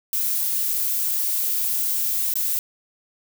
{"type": "noise with dropouts", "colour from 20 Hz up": "violet", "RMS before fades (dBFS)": -23, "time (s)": [0.13, 2.59], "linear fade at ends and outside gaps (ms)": 1, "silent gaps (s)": [2.338, 2.355], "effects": []}